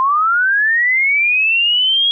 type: linear sweep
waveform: sine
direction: up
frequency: 1033 to 3322 Hz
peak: -11 dBFS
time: 0-2.11 s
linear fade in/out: 0 ms
effects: none